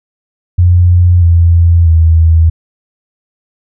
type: tone with pitch steps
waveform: sine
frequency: 88.5 / 84.89 / 81.44 Hz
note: F2 / F2 / E2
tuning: +23 / -49 / -20 cents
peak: -3 dBFS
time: 0.58-2.5 s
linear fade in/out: 10 ms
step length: 640 ms
effects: none